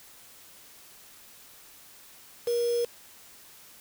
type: tone with quantisation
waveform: sine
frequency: 475.3 Hz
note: A#4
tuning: 34 cents sharp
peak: -24 dBFS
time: 2.47-2.85 s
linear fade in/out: 5 ms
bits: 6
effects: white hiss -52 dBFS RMS until 3.8 s